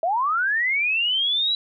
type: linear sweep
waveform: sine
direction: up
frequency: 632 to 3951 Hz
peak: -19 dBFS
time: 0.03-1.55 s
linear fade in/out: 2 ms
effects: none